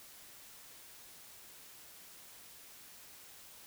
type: silence
effects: white hiss -55 dBFS RMS until 3.66 s

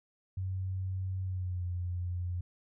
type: tone with pitch glide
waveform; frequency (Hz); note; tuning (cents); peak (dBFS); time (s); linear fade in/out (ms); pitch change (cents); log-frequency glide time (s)
sine; 94 to 88.88; F#2 to F2; +28 to +31; -32; 0.37-2.41; 5; -97; 1.23-1.64
effects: none

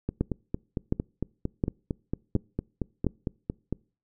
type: two click trains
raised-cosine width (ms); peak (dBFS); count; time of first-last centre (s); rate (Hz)
3; -11 / -15; 5 / 17; 0.21-3.067 / 0.09-3.726; 1.4 / 4.4
effects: noise-tail reverb RT60 0.4 s tail -26 dB re dry

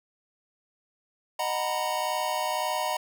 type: chord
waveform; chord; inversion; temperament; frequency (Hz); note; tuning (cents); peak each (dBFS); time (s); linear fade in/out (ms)
square; B major seventh; first; just; 617.4 / 740.8 / 926 / 987.8; D#5 / F#5 / A#5 / B5; -14 / +2 / -12 / 0; -33; 1.39-2.97; 5
effects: none

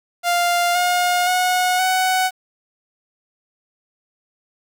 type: tone with pitch steps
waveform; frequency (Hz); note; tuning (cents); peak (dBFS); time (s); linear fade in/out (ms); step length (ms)
sawtooth; 698.5 / 714 / 729.8 / 746; F5 / F5 / F#5 / F#5; 0 / +38 / -24 / +14; -12; 0.23-2.31; 50; 520
effects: 8-bit

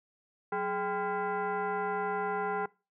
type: tone with frequency modulation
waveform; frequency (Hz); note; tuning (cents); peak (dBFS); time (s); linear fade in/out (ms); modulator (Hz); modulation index
sine; 185; F#3; 0; -29; 0.52-2.66; 5; 604; 2
effects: noise-tail reverb RT60 0.3 s tail -23 dB re dry

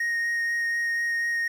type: tone with vibrato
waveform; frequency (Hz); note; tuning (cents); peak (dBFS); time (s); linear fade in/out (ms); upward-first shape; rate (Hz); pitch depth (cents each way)
triangle; 1864.7; A#6; 0; -22; 0-1.48; 5; sine; 4.1; 8
effects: 9-bit

